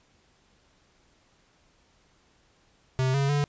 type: tone with pitch steps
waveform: square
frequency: 130.4 / 138.8 / 144.7 Hz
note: C3 / C#3 / D3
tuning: -5 / +3 / -25 cents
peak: -23 dBFS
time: 2.99-3.44 s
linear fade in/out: 0 ms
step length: 150 ms
effects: pink hiss -64 dBFS RMS until 3.48 s + resampled to 16000 Hz